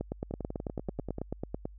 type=two click trains; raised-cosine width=2 ms; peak=-20 / -23 dBFS; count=16 / 10; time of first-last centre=0.01-1.655 / 0.31-1.184 s; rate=9.12 / 10.3 Hz; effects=added 50 Hz sine -47 dBFS peak until 1.78 s